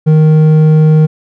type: tone with hard clipping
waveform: sine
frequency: 155.56 Hz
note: D#3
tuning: in tune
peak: -5 dBFS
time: 0.06-1.07 s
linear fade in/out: 20 ms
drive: 6 dB
effects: none